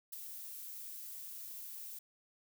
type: noise with ADSR envelope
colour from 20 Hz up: violet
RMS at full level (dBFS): -41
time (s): 0.12-1.99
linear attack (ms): 14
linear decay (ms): 10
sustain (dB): -6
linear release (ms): 6
effects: none